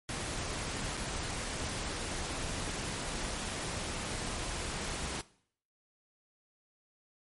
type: noise with dropouts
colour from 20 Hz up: pink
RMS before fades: -37 dBFS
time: 0.09-5.21 s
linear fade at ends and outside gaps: 0 ms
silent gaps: 0.969-0.974 s
effects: noise-tail reverb RT60 0.6 s tail -19 dB re dry + MP3 48 kbps